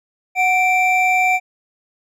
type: tone pair together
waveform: triangle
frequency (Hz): 739 / 2346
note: F#5 / D7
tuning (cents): -2 / -2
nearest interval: octave + minor sixth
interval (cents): 2000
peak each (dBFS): -14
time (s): 0.35-1.4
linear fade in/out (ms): 50
effects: none